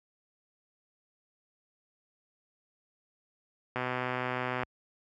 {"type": "click train", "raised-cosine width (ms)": 0.5, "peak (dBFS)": -17, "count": 111, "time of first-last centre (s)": [3.76, 4.633], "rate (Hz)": 126, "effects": ["high-pass 60 Hz 12 dB/octave"]}